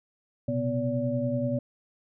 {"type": "tone cluster", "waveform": "sine", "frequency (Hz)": [120.5, 130.8, 247.1, 573], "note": ["B2", "C3", "B3", "D5"], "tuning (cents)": [-42, 0, 1, -43], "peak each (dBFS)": [-32, -33, -29, -30], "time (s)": [0.48, 1.59], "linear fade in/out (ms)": 5, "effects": []}